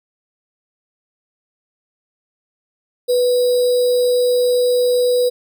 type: tone with sample-and-hold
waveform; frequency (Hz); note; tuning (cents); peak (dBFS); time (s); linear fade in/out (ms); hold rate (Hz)
sine; 493.9; B4; 0; -12; 3.08-5.3; 20; 4410
effects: none